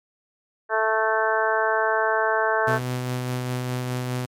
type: harmonic tone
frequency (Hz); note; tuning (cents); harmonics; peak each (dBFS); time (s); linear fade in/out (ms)
220; A3; 0; 2 / 3 / 4 / 5 / 6 / 7 / 8; -26 / -25 / -26 / -27 / -31 / -25 / -31; 0.69-2.8; 50
type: tone with tremolo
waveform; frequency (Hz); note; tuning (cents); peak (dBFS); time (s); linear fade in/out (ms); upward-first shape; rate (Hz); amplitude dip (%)
sawtooth; 125.7; B2; +31; -20; 2.67-4.26; 10; sine; 4.9; 25
effects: MP3 96 kbps